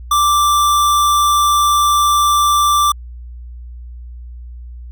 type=tone; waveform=square; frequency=1174.7 Hz; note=D6; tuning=in tune; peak=-11 dBFS; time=0.11-2.92 s; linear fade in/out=5 ms; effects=added 60 Hz sine -29 dBFS peak until 4.91 s